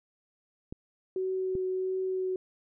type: clicks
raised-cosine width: 3 ms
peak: -25 dBFS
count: 2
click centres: 0.725 / 1.553 s
type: tone with vibrato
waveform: sine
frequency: 374.3 Hz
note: F#4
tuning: 20 cents sharp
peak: -28 dBFS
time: 1.16-2.36 s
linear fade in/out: 2 ms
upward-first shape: triangle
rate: 1.5 Hz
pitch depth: 11 cents each way
effects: none